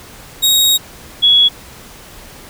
sawtooth / sine tone pair in turn, 3774 / 3362 Hz, A#7 / G#7, +21 / +20 cents, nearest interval major second, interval 201 cents, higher first, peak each -6 dBFS, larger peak neither, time 0.42-0.78 / 1.22-1.49 s, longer first, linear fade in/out 20 ms, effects pink hiss -37 dBFS RMS until 2.49 s

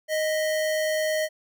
square tone pair together, 622.3 / 1975.7 Hz, D#5 / B6, 0 / 0 cents, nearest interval octave + minor sixth, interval 2000 cents, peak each -24 / -34 dBFS, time 0.08-1.29 s, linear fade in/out 50 ms, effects none

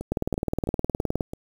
two click trains, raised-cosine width 2 ms, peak -19 / -11 dBFS, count 5 / 22, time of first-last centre 0.01-1.335 / 0.12-1.208 s, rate 3.02 / 19.3 Hz, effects 7-bit

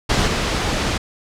pink noise with level steps, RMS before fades -17 / -20 dBFS, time 0.09-0.98 s, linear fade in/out 10 ms, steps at 0.27 s, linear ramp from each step 10 ms, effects low-pass 6000 Hz 12 dB/octave

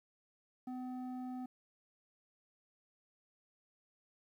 square tone with low-pass filter, 253.2 Hz, B3, 43 cents sharp, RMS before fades -43 dBFS, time 0.67-1.46 s, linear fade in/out 5 ms, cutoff 720 Hz, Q 1.3, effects 12-bit

